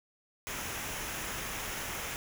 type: noise with comb filter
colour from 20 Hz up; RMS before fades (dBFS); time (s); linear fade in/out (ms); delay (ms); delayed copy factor
pink; -38; 0.47-2.16; 0; 0.23; -0.5
effects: none